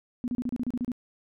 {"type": "tone bursts", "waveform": "sine", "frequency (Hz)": 245.7, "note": "B3", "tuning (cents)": -9, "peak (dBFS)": -26, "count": 10, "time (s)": [0.24, 0.918], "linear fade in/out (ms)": 0, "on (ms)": 39, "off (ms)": 32, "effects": []}